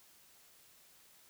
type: silence
effects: white hiss -63 dBFS RMS until 1.29 s